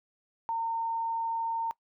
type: tone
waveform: sine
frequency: 913 Hz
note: A#5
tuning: 36 cents flat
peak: -28 dBFS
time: 0.49-1.71 s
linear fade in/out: 0 ms
effects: noise-tail reverb RT60 0.1 s tail -21 dB re dry